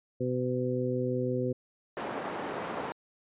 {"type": "harmonic tone", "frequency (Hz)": 126, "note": "B2", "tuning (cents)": 35, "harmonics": [1, 2, 3, 4], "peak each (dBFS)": [-33, -33, -33, -33], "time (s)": [0.2, 1.53], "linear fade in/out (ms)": 10}
{"type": "band-pass noise", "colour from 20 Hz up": "white", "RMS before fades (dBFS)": -36, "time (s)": [1.97, 2.92], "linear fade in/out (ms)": 0, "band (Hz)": [200, 920], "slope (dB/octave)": 12}
{"effects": ["resampled to 8000 Hz"]}